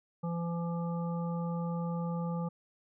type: harmonic tone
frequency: 169.9 Hz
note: F3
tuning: 47 cents flat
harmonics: 1 / 3 / 5 / 7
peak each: -32 / -41 / -44 / -46 dBFS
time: 0.23-2.49 s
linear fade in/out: 10 ms
effects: none

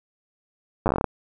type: slowing click train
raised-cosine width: 1 ms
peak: -7 dBFS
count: 11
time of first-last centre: 0.86-1.043 s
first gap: 9 ms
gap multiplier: 1.15
effects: none

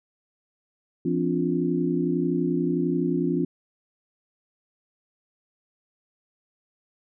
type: tone cluster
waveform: sine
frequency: 170.3 / 258.8 / 290.2 / 351.8 Hz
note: F3 / C4 / D4 / F4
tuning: -43 / -19 / -21 / +13 cents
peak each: -27 dBFS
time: 1.05-3.45 s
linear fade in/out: 5 ms
effects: none

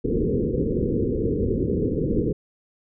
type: low-pass noise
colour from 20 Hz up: white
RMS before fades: -23 dBFS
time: 0.04-2.33 s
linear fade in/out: 10 ms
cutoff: 490 Hz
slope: 96 dB/octave
effects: none

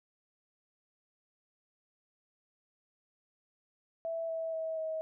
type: tone with pitch steps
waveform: sine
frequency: 659.3 / 651.7 / 644.2 / 636.8 Hz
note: E5 / E5 / E5 / D#5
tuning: 0 / -20 / -40 / +40 cents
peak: -33 dBFS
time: 4.05-5.01 s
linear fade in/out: 0 ms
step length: 240 ms
effects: none

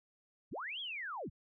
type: linear two-way sweep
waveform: sine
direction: up then down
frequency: 43.83 to 3393 to 43.83 Hz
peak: -39 dBFS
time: 0.51-1.3 s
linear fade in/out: 20 ms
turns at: 0.8 s
effects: none

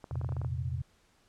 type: clicks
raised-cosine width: 1 ms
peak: -29 dBFS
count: 10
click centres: 0.042 / 0.111 / 0.156 / 0.214 / 0.246 / 0.291 / 0.322 / 0.367 / 0.416 / 0.447 s
type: chord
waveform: sine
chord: F suspended fourth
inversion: none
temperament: equal with one note detuned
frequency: 85.31 / 116.54 / 130.81 Hz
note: F2 / Bb2 / C3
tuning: -40 / 0 / 0 cents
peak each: -35 / -37 / -35 dBFS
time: 0.11-0.82 s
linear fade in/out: 10 ms
effects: pink hiss -67 dBFS RMS until 1.28 s + low-pass 9000 Hz 12 dB/octave

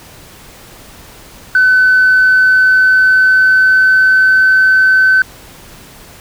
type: tone with pitch glide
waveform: sine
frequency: 1512 to 1526 Hz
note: F#6 to G6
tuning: +37 to -47 cents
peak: -4 dBFS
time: 1.55-5.22 s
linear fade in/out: 2 ms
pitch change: +16 cents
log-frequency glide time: 1.92-4.65 s
effects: tanh soft clip ceiling -2 dBFS + pink hiss -37 dBFS RMS until 6.2 s

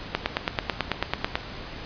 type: click train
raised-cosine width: 0.3 ms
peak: -6 dBFS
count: 12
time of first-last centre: 0.15-1.355 s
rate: 9.13 Hz
effects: pink hiss -38 dBFS RMS until 1.85 s + resampled to 11025 Hz

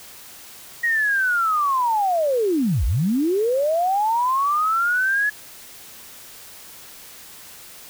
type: linear two-way sweep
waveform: sine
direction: down then up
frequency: 1900 to 46.62 to 1708 Hz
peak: -17 dBFS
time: 0.83-5.3 s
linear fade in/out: 10 ms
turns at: 2.85 s
effects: white hiss -42 dBFS RMS until 7.89 s

